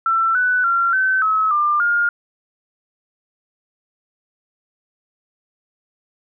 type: tone with pitch steps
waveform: sine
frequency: 1340 / 1492 / 1374 / 1531 / 1288 / 1195 / 1416 Hz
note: E6 / F#6 / F6 / G6 / E6 / D6 / F6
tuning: +28 / +14 / -29 / -41 / -41 / +30 / +23 cents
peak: -14 dBFS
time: 0.06-2.09 s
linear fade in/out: 2 ms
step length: 290 ms
effects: none